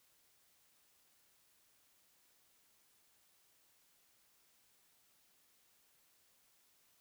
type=silence; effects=white hiss -72 dBFS RMS until 7 s